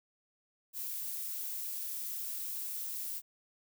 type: noise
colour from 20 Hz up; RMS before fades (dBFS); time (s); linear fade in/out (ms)
violet; -39; 0.73-3.22; 50
effects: none